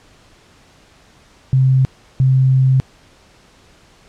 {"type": "tone bursts at uneven times", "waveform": "sine", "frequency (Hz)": 131.5, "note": "C3", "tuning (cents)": 9, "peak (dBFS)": -9, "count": 2, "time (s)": [[1.53, 1.85], [2.2, 2.8]], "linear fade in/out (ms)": 0, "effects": ["pink hiss -49 dBFS RMS until 4.08 s", "low-pass 7000 Hz 12 dB/octave"]}